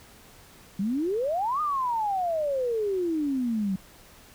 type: exponential two-way sweep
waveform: sine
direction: up then down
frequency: 185 to 1244.5 to 185 Hz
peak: -24 dBFS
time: 0.79-3.76 s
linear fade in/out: 5 ms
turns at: 1.61 s
effects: pink hiss -52 dBFS RMS until 4.34 s